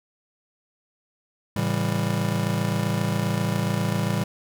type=chord; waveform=square; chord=A dominant seventh; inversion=none; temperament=just; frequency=110 / 137.5 / 165 / 198 Hz; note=A2 / C#3 / E3 / G3; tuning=0 / -14 / +2 / +18 cents; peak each=-28 / -30 / -29 / -28 dBFS; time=1.56-4.24 s; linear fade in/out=5 ms; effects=none